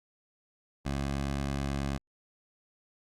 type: tone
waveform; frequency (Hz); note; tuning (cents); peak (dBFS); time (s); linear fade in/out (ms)
15% pulse; 69.3; C#2; 0; -24; 0.85-1.98; 10
effects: low-pass 9000 Hz 12 dB/octave + Opus 48 kbps